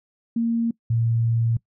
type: tone pair in turn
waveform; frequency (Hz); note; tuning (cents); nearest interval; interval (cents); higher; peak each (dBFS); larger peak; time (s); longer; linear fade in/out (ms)
sine; 231.2 / 115.36; A#3 / A#2; -14 / -18; octave; 1204; first; -19 / -18; second; 0.36-0.71 / 0.9-1.57; second; 5
effects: noise-tail reverb RT60 0.1 s tail -22 dB re dry